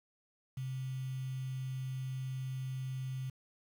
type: tone with quantisation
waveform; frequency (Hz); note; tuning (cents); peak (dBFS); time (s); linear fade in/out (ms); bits
sine; 130.81; C3; 0; -36; 0.57-3.3; 5; 9
effects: none